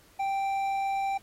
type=tone with hard clipping; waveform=sine; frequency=784 Hz; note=G5; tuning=in tune; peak=-28 dBFS; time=0.19-1.18 s; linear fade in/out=10 ms; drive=6 dB; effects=pink hiss -59 dBFS RMS until 1.22 s + AAC 48 kbps